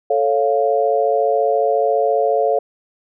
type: chord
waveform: sine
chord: A augmented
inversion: none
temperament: equal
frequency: 440 / 554.4 / 698.5 Hz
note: A4 / C#5 / E#5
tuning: 0 / 0 / 0 cents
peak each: -18 dBFS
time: 0.1-2.59 s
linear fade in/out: 5 ms
effects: none